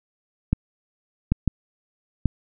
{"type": "clicks", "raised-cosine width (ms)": 5, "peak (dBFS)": -6, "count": 4, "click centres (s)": [0.53, 1.32, 1.477, 2.257], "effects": []}